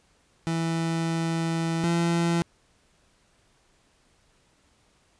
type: tone pair in turn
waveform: 30% pulse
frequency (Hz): 164.81 / 169.44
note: E3 / E3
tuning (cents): 0 / +48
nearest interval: unison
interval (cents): 48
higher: second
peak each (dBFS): -22 / -19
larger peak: second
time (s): 0.47-1.84 / 1.84-2.42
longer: first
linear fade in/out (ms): 0
effects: pink hiss -64 dBFS RMS until 5.19 s + resampled to 22050 Hz